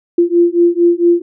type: beating tone pair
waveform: sine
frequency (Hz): 342.9 / 347.3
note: F4 / F4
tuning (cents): -32 / -10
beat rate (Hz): 4.4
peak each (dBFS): -11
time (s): 0.18-1.22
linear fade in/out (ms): 5
effects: none